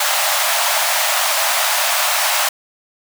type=high-pass noise; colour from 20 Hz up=pink; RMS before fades=-17 dBFS; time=0-2.49 s; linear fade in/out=5 ms; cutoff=590 Hz; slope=96 dB/octave; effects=none